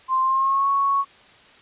sine tone with pitch glide, 1046.5 to 1108.7 Hz, C6 to C#6, 0 to 0 cents, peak -17 dBFS, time 0.08-1.05 s, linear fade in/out 50 ms, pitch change +100 cents, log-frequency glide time 0.22-0.68 s, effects white hiss -50 dBFS RMS until 1.61 s + resampled to 8000 Hz

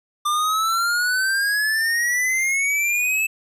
square exponential sweep, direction up, 1185 to 2633 Hz, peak -19 dBFS, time 0.25-3.27 s, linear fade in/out 10 ms, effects resampled to 32000 Hz

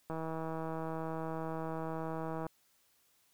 click train, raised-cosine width 1 ms, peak -26 dBFS, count 382, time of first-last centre 0.1-2.466 s, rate 161 Hz, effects white hiss -71 dBFS RMS until 3.33 s

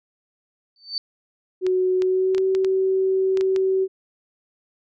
sine tone with exponential growth, 4554 Hz, C#8, 46 cents sharp, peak -20 dBFS, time 0.76-0.98 s, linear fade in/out 1 ms, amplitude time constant 46 ms
sine tone with pitch glide, 370 to 380.4 Hz, F#4 to F#4, 0 to +48 cents, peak -17 dBFS, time 1.61-3.88 s, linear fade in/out 50 ms, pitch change +48 cents, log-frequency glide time 1.99-2.44 s
clicks, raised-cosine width 0.2 ms, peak -16 dBFS, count 9, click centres 1.666 / 2.021 / 2.348 / 2.381 / 2.55 / 2.647 / 3.373 / 3.41 / 3.562 s
effects none

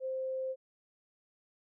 sine tone, 523.3 Hz, C5, in tune, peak -33 dBFS, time 0-0.56 s, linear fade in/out 50 ms, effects none

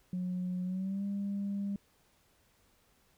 sine tone with pitch glide, 181.3 to 200 Hz, F#3 to G3, -35 to +35 cents, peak -31 dBFS, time 0.13-1.76 s, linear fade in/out 2 ms, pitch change +170 cents, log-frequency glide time 0.64-1.04 s, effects tanh soft clip ceiling -29 dBFS + pink hiss -69 dBFS RMS until 3.17 s

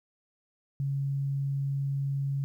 sine tone, 138.59 Hz, C#3, in tune, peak -27 dBFS, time 0.8-2.44 s, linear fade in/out 0 ms, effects 11-bit

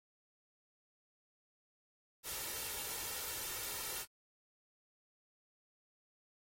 white noise with comb filter, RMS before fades -42 dBFS, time 2.23-4.06 s, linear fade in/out 50 ms, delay 2.2 ms, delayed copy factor +0.5, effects AAC 48 kbps

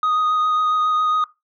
sine tone with vibrato, 1245 Hz, D#6, 1 cent sharp, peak -13 dBFS, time 0.03-1.24 s, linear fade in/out 2 ms, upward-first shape sine, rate 7.3 Hz, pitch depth 13 cents each way, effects noise-tail reverb RT60 0.2 s tail -19 dB re dry + tanh soft clip ceiling -15 dBFS

